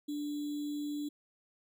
sine tone with sample-and-hold, 293.7 Hz, D4, in tune, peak -34 dBFS, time 0.08-1.09 s, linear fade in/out 10 ms, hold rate 3675 Hz, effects none

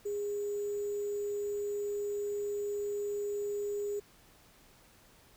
sine tone with sample-and-hold, 410 Hz, G#4, 22 cents flat, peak -32 dBFS, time 0.05-4 s, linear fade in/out 10 ms, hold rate 7350 Hz, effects pink hiss -61 dBFS RMS until 5.36 s

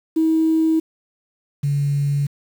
sine tone pair in turn, 320.6 / 142.48 Hz, E4 / C#3, -48 / +48 cents, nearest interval octave + major second, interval 1404 cents, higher first, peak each -13 / -16 dBFS, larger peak first, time 0.16-0.8 / 1.63-2.27 s, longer neither, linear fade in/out 10 ms, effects tanh soft clip ceiling -9 dBFS + 7-bit

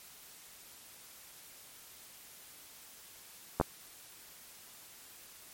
clicks, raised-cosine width 1 ms, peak -13 dBFS, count 2, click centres 3.6 / 3.612 s, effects white hiss -54 dBFS RMS until 5.53 s + MP3 64 kbps

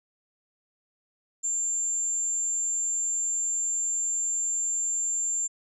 sine tone, 7290 Hz, A#8, 40 cents flat, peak -25 dBFS, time 1.43-5.48 s, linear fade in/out 20 ms, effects none

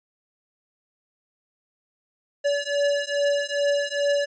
square beating tone pair, 571 / 573.4 Hz, D5 / D5, -49 / -42 cents, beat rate 2.4 Hz, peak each -25 dBFS, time 2.44-4.26 s, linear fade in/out 20 ms, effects resampled to 16000 Hz

